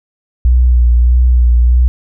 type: tone with vibrato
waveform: sine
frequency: 60.7 Hz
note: B1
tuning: 29 cents flat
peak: -5 dBFS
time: 0.45-1.88 s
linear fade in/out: 0 ms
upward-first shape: sine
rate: 1.6 Hz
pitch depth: 36 cents each way
effects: none